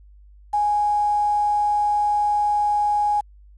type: tone with quantisation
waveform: sine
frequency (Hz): 830.6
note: G#5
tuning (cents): 0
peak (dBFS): -17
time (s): 0.53-3.21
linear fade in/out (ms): 10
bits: 7
effects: added 50 Hz sine -45 dBFS peak until 3.57 s + resampled to 24000 Hz